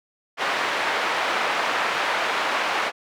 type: band-pass noise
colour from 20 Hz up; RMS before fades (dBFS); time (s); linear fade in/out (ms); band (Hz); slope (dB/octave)
pink; -24; 0.37-2.92; 50; 720 to 2500; 12
effects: none